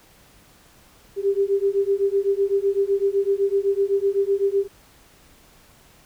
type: beating tone pair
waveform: sine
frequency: 392.1 / 400 Hz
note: G4 / G4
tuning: 0 / +35 cents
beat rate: 7.9 Hz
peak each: -21 dBFS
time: 1.16-4.68 s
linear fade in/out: 50 ms
effects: pink hiss -53 dBFS RMS until 6.05 s